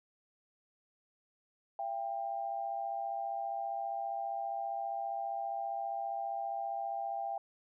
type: tone pair together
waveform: sine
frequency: 678 / 793 Hz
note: E5 / G5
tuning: +49 / +20 cents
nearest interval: minor third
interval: 271 cents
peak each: -39 / -36 dBFS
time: 1.79-7.38 s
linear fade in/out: 2 ms
effects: none